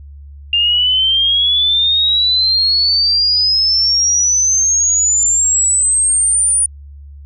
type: exponential sweep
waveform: sine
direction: up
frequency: 2794 to 9550 Hz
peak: -10 dBFS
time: 0.53-6.66 s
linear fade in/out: 2 ms
effects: added 71 Hz sine -32 dBFS peak until 7.25 s